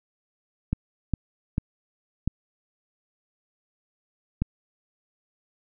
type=clicks; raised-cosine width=5 ms; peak=-11 dBFS; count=5; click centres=0.73 / 1.137 / 1.581 / 2.276 / 4.42 s; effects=none